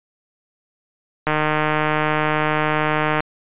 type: click train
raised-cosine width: 0.5 ms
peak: -4 dBFS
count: 297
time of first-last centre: 1.27-3.205 s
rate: 153 Hz
effects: resampled to 8000 Hz